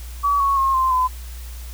sine tone with pitch steps, 1140 / 1107.5 / 1076 / 1045.4 / 1015.6 Hz, C#6 / C#6 / C6 / C6 / B5, +48 / -2 / +48 / -2 / +48 cents, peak -15 dBFS, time 0.23-1.08 s, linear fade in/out 20 ms, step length 170 ms, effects added 60 Hz sine -31 dBFS peak until 1.73 s + white hiss -43 dBFS RMS until 1.73 s

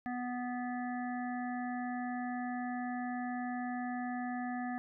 harmonic tone, 246.9 Hz, B3, in tune, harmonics 1 / 3 / 5 / 7 / 8, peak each -37 / -40 / -50 / -46 / -53 dBFS, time 0.06-4.78 s, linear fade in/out 0 ms, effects none

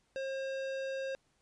sine tone with hard clipping, 536 Hz, C5, 42 cents sharp, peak -37 dBFS, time 0.16-1.15 s, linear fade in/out 0 ms, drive 15 dB, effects pink hiss -74 dBFS RMS until 1.41 s + resampled to 22050 Hz

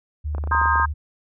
sine tone with vibrato, 74.4 Hz, D2, 23 cents sharp, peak -23 dBFS, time 0.24-0.94 s, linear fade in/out 20 ms, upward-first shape sine, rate 5.1 Hz, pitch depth 18 cents each way
clicks, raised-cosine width 1 ms, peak -20 dBFS, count 10, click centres 0.349 / 0.382 / 0.439 / 0.474 / 0.512 / 0.549 / 0.615 / 0.657 / 0.757 / 0.798 s
sine chord, C minor seventh, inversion third, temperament equal with one note detuned, 932.3 / 1046.5 / 1244.5 / 1599.1 Hz, Bb5 / C6 / Eb6 / G6, 0 / 0 / 0 / +34 cents, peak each -22 dBFS, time 0.51-0.86 s, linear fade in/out 10 ms
effects none

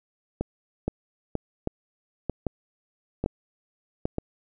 two click trains, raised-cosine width 2 ms, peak -12 / -13 dBFS, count 5 / 5, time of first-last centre 0.88-4.055 / 0.41-4.184 s, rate 1.26 / 1.06 Hz, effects none

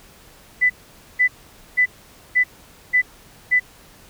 sine tone bursts, 1995 Hz, B6, 17 cents sharp, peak -12 dBFS, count 6, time 0.61-3.6 s, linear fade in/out 20 ms, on 90 ms, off 490 ms, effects pink hiss -48 dBFS RMS until 4.09 s

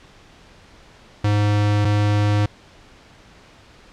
square tone pair in turn, 103.83 / 103.83 Hz, G#2 / G#2, 0 / 0 cents, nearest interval unison, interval 0 cents, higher neither, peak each -16 dBFS, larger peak neither, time 1.24-1.85 / 1.85-2.46 s, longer neither, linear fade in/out 5 ms, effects pink hiss -48 dBFS RMS until 3.92 s + low-pass 5000 Hz 12 dB/octave

